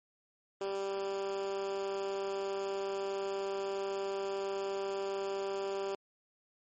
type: tone with high-pass filter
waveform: 10% pulse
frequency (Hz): 196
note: G3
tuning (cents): 0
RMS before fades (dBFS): -36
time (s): 0.61-5.95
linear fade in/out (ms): 2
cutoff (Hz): 410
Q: 3.9
effects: MP3 32 kbps